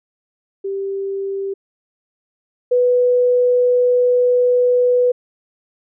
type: tone pair in turn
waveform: sine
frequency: 392 / 493.9 Hz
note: G4 / B4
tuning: 0 / 0 cents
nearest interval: major third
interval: 400 cents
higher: second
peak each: -20 / -11 dBFS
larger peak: second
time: 0.64-1.54 / 2.71-5.12 s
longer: second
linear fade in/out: 10 ms
effects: none